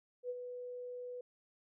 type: tone with ADSR envelope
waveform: sine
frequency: 493.9 Hz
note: B4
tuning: in tune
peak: -35 dBFS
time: 0.23-1.21 s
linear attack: 66 ms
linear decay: 39 ms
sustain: -7 dB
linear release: 4 ms
effects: none